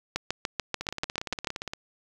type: two click trains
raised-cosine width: 0.2 ms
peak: -10 / -16 dBFS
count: 10 / 17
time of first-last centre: 0.16-1.472 / 0.81-1.735 s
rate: 6.86 / 17.3 Hz
effects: 8-bit

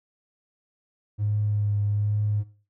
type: tone with vibrato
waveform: triangle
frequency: 103.83 Hz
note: G#2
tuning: in tune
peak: -18 dBFS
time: 1.18-2.44 s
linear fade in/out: 50 ms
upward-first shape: triangle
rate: 1.2 Hz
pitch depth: 22 cents each way
effects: noise-tail reverb RT60 0.4 s tail -21 dB re dry + tanh soft clip ceiling -19 dBFS

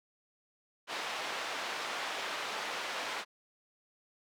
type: band-pass noise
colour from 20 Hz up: pink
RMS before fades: -38 dBFS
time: 0.87-3.25 s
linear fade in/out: 50 ms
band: 680 to 4100 Hz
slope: 12 dB/octave
effects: none

